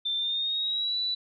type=tone with pitch glide; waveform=sine; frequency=3566 to 3957 Hz; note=A7 to B7; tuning=+22 to +3 cents; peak=-26 dBFS; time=0.05-1.15 s; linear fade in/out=10 ms; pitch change=+181 cents; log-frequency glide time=0.17-0.97 s; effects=none